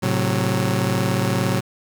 sawtooth chord, F# diminished, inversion first, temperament just, 111 / 133.2 / 185 Hz, A2 / C3 / F#3, +16 / +31 / 0 cents, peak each -19 dBFS, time 0.02-1.61 s, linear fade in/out 20 ms, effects 7-bit

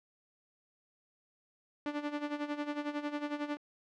sawtooth tone with tremolo, 293.7 Hz, D4, in tune, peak -28 dBFS, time 1.86-3.57 s, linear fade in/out 0 ms, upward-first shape sine, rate 11 Hz, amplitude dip 75%, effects low-pass 3000 Hz 12 dB/octave

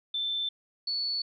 sine tone pair in turn, 3542 / 4438 Hz, A7 / C#8, +11 / +1 cents, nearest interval major third, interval 390 cents, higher second, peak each -28 dBFS, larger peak neither, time 0.14-0.49 / 0.87-1.22 s, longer neither, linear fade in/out 5 ms, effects none

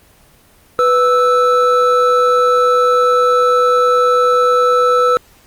triangle tone pair together, 495.3 / 1315.4 Hz, B4 / E6, +5 / -4 cents, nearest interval octave + perfect fourth, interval 1691 cents, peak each -10 dBFS, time 0.79-5.17 s, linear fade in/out 0 ms, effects pink hiss -48 dBFS RMS until 5.46 s + Opus 24 kbps

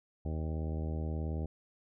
harmonic tone, 78.7 Hz, D#2, 20 cents sharp, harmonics 1 / 2 / 3 / 4 / 5 / 6 / 7 / 8 / 10, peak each -34 / -40 / -44 / -46 / -48 / -50 / -51 / -52 / -54 dBFS, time 0.25-1.46 s, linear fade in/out 5 ms, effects none

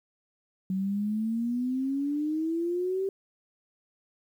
sine exponential sweep, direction up, 186.7 to 392 Hz, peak -26 dBFS, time 0.7-3.09 s, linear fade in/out 2 ms, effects 10-bit

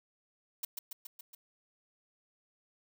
blue noise with echo, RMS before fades -36 dBFS, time 0.63-0.65 s, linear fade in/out 5 ms, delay 140 ms, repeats 5, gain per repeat -3 dB, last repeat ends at 1.35 s, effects none

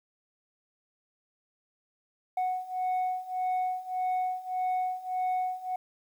sine beating tone pair, 737 / 738.7 Hz, F#5 / F#5, -7 / -3 cents, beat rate 1.7 Hz, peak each -30 / -28 dBFS, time 2.37-5.76 s, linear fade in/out 5 ms, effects tanh soft clip ceiling -25 dBFS + 10-bit

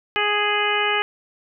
harmonic tone with a mistuned harmonic, 415.3 Hz, G#4, in tune, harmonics 1 / 2 / 3 / 4 / 5 / 6 / 7, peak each -26 / -26 / -26 / -26 / -26 / -26 / -26 dBFS, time 0.16-1.02 s, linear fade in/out 0 ms, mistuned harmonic 7, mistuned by +26 cents, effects none

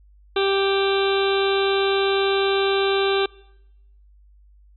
harmonic tone with a mistuned harmonic, 392 Hz, G4, in tune, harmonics 1 / 2 / 3 / 4 / 6 / 7 / 8 / 9 / 10, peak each -19 / -28 / -29 / -30 / -33 / -33 / -34 / -30 / -32 dBFS, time 0.36-3.26 s, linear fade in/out 5 ms, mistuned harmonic 9, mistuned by +15 cents, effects noise-tail reverb RT60 0.9 s tail -24 dB re dry + added 50 Hz sine -49 dBFS peak until 4.76 s

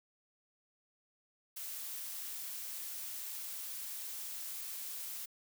blue noise, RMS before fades -43 dBFS, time 1.56-5.26 s, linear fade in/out 10 ms, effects none

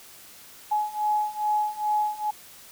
sine beating tone pair, 843 / 845.4 Hz, G#5 / G#5, +26 / +31 cents, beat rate 2.4 Hz, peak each -27 / -25 dBFS, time 0.71-2.31 s, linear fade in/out 10 ms, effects white hiss -48 dBFS RMS until 2.71 s

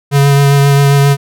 square tone with vibrato, 140.6 Hz, C#3, 25 cents sharp, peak -6 dBFS, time 0.11-1.17 s, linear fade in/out 50 ms, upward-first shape triangle, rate 7.5 Hz, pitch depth 18 cents each way, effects none

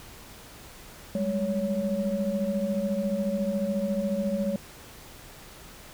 sine tone cluster, 194.4 / 208.5 / 560 Hz, G3 / G#3 / C#5, -14 / +7 / +18 cents, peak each -30 / -28 / -29 dBFS, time 1.15-4.56 s, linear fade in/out 2 ms, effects tanh soft clip ceiling -15 dBFS + pink hiss -47 dBFS RMS until 5.93 s

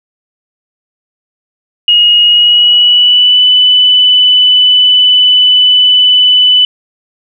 sine tone with pitch glide, 2878 to 2993 Hz, F#7 to F#7, -49 to +19 cents, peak -3 dBFS, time 1.88-6.65 s, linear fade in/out 2 ms, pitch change +68 cents, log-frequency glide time 2.25-3.45 s, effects none

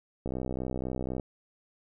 click train, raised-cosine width 2 ms, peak -20 dBFS, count 61, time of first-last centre 0.26-1.198 s, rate 64 Hz, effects none

